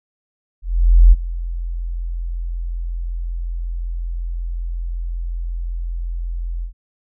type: tone with ADSR envelope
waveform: sine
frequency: 42.7 Hz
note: F1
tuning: 38 cents flat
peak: -3 dBFS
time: 0.62-6.73 s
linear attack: 500 ms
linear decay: 30 ms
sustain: -18 dB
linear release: 100 ms
effects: none